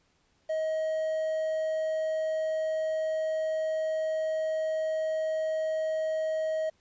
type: tone with quantisation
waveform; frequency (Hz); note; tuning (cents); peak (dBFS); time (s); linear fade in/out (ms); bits
triangle; 632; D#5; +27; -25; 0.49-6.7; 10; 9
effects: pink hiss -69 dBFS RMS until 6.8 s + resampled to 16000 Hz